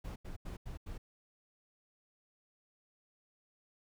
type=noise bursts; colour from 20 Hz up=brown; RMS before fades=-43 dBFS; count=5; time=0.04-0.98 s; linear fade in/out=10 ms; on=120 ms; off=85 ms; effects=none